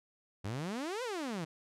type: exponential two-way sweep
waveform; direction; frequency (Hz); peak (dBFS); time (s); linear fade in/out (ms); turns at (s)
sawtooth; up then down; 92.5 to 523.3 to 152.2; -32; 0.44-1.45; 10; 1.03
effects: low-pass 9000 Hz 12 dB/octave